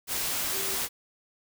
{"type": "tone in noise", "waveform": "sine", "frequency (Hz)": 388.3, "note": "G4", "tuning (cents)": -16, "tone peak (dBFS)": -39, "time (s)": [0.51, 0.79], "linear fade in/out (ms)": 50, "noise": "white", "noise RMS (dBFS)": -30, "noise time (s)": [0.07, 0.89], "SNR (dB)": -12, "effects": []}